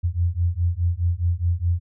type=beating tone pair; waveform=sine; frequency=84.5 / 89.3 Hz; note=E2 / F2; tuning=+43 / +39 cents; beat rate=4.8 Hz; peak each=-22 dBFS; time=0.03-1.8 s; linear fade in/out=20 ms; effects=none